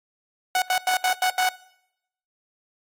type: tone bursts at uneven times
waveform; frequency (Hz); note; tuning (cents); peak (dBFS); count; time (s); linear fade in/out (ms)
sawtooth; 740; F#5; 0; -15; 6; 0.55-0.62 / 0.7-0.78 / 0.87-0.97 / 1.04-1.13 / 1.22-1.3 / 1.38-1.49; 2
effects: noise-tail reverb RT60 0.8 s tail -20 dB re dry + AAC 48 kbps